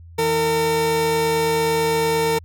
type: tone pair together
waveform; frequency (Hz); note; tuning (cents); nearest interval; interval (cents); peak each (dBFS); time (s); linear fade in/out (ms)
30% pulse; 161.3 / 455; E3 / A#4; -37 / -42; octave + tritone; 1795; -24 / -15; 0.18-2.39; 10
effects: added 84 Hz sine -39 dBFS peak until 2.44 s